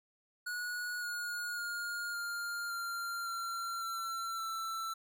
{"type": "tone with pitch steps", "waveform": "square", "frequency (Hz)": [1458, 1439.6, 1421.4, 1403.5, 1385.7, 1368.2, 1351, 1333.9], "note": ["F#6", "F#6", "F6", "F6", "F6", "F6", "E6", "E6"], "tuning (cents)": [-26, -48, 30, 8, -14, -36, 42, 20], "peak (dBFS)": -37, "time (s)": [0.46, 4.94], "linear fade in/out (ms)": 10, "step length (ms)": 560, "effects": []}